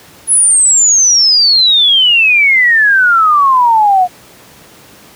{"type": "exponential sweep", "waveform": "sine", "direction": "down", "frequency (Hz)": [10548, 709], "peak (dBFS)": -5, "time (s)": [0.27, 4.08], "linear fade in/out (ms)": 50, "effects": ["pink hiss -39 dBFS RMS until 5.15 s", "high-pass 100 Hz 12 dB/octave"]}